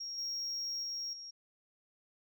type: tone with level steps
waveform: sine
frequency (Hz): 5588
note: F8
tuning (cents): 0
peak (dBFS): -38 / -33 / -35 / -44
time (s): 0-1.31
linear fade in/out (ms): 10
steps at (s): 0.18 / 0.83 / 1.13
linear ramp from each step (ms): 2
effects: tanh soft clip ceiling -34 dBFS